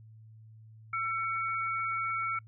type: tone pair together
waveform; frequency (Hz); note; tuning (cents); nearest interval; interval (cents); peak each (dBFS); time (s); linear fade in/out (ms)
sine; 1341.9 / 2235; E6 / C#7; +30 / +14; major sixth; 884; -31 / -35; 0.93-2.39; 5
effects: noise-tail reverb RT60 0.1 s tail -26 dB re dry + added 110 Hz sine -50 dBFS peak until 2.47 s